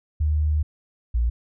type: tone pair in turn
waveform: sine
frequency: 76 / 58.59 Hz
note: D#2 / A#1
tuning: -40 / +9 cents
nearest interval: perfect fourth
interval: 451 cents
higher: first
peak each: -18 dBFS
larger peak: neither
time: 0.2-0.63 / 1.14-1.3 s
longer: first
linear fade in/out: 10 ms
effects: none